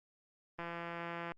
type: click train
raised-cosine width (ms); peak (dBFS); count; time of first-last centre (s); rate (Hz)
0.5; -27; 125; 0.59-1.319; 170
effects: Opus 32 kbps